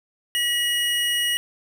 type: tone pair together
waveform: square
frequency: 1929.4 / 2900 Hz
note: B6 / F#7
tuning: -41 / -35 cents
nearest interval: perfect fifth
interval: 706 cents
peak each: -27 / -22 dBFS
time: 0.35-1.37 s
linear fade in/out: 0 ms
effects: none